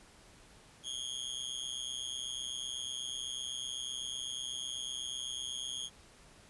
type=tone with amplitude modulation; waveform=sawtooth; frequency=3274 Hz; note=G#7; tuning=25 cents flat; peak=-30 dBFS; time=0.83-5.9 s; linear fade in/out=50 ms; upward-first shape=sine; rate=128 Hz; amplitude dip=100%; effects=pink hiss -59 dBFS RMS until 6.49 s + resampled to 24000 Hz